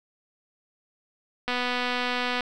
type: click train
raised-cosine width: 0.3 ms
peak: -12 dBFS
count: 230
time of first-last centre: 1.48-2.407 s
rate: 247 Hz
effects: none